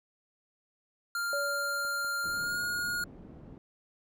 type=tone with pitch glide; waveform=square; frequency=1396.9 to 1432.9 Hz; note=F6 to F6; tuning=0 to +44 cents; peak=-31 dBFS; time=1.15-3.04 s; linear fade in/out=2 ms; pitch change=+44 cents; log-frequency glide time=2.29-2.6 s
type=tone with exponential decay; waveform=sine; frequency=570 Hz; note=C#5; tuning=48 cents sharp; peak=-31 dBFS; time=1.33-3.08 s; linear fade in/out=1 ms; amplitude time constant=380 ms
type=click train; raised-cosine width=1 ms; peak=-38 dBFS; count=5; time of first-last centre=1.85-2.636 s; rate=5.09 Hz
type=low-pass noise; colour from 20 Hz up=white; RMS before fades=-49 dBFS; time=2.25-3.58 s; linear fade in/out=0 ms; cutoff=280 Hz; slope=12 dB/octave
effects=none